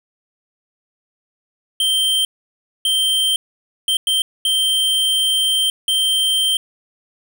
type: tone bursts at uneven times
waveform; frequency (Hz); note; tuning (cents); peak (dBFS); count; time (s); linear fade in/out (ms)
square; 3136; G7; 0; -15; 6; 1.8-2.25 / 2.85-3.36 / 3.88-3.97 / 4.07-4.22 / 4.45-5.7 / 5.88-6.57; 2
effects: none